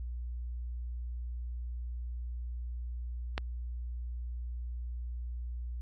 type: click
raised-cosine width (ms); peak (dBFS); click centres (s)
0.3; -16; 3.379
effects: added 60 Hz sine -35 dBFS peak until 5.81 s + MP3 48 kbps